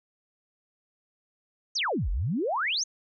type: exponential two-way sweep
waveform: sine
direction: down then up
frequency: 6645 to 39.98 to 6645 Hz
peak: -25 dBFS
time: 1.75-2.84 s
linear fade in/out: 10 ms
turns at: 2.1 s
effects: none